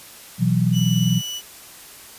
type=chord; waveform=sine; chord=B suspended fourth; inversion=none; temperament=equal; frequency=123.47 / 164.81 / 185 Hz; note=B2 / E3 / F#3; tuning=0 / 0 / 0 cents; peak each=-20 dBFS; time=0.38-1.22 s; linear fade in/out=50 ms
type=tone; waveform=30% pulse; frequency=2960 Hz; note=F#7; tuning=in tune; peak=-24 dBFS; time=0.72-1.42 s; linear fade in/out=50 ms
effects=white hiss -42 dBFS RMS until 2.18 s + resampled to 32000 Hz